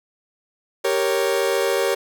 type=chord; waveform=40% pulse; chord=G diminished; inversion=none; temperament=equal; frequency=392 / 466.2 / 554.4 Hz; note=G4 / Bb4 / Db5; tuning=0 / 0 / 0 cents; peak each=-22 dBFS; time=0.84-1.95 s; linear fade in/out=10 ms; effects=none